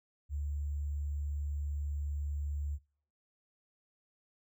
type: tone with sample-and-hold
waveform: sine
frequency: 72.6 Hz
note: D2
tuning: 19 cents flat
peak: -33 dBFS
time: 0.29-2.79 s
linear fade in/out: 50 ms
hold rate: 7350 Hz
effects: noise-tail reverb RT60 0.5 s tail -25 dB re dry